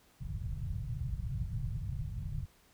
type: low-pass noise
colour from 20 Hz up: white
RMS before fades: -37 dBFS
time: 0.2-2.46 s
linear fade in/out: 20 ms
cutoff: 150 Hz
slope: 48 dB/octave
effects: pink hiss -65 dBFS RMS until 2.73 s